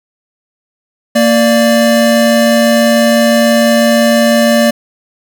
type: tone pair together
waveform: square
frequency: 231.1 / 587.3 Hz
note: A#3 / D5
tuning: -15 / 0 cents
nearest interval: octave + major third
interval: 1615 cents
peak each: -10 dBFS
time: 1.15-4.71 s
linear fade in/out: 10 ms
effects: none